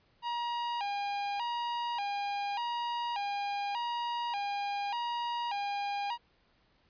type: tone with vibrato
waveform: 45% pulse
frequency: 877 Hz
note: A5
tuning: 6 cents flat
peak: -32 dBFS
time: 0.22-6.18 s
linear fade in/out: 50 ms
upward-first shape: square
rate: 0.85 Hz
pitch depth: 140 cents each way
effects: pink hiss -69 dBFS RMS until 6.89 s + resampled to 11025 Hz